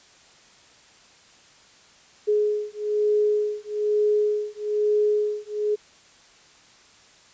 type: beating tone pair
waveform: sine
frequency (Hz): 419.6 / 420.7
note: G#4 / G#4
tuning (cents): +18 / +22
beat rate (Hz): 1.1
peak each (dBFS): -23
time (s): 2.27-5.76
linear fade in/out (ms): 20
effects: white hiss -53 dBFS RMS until 7.33 s + resampled to 16000 Hz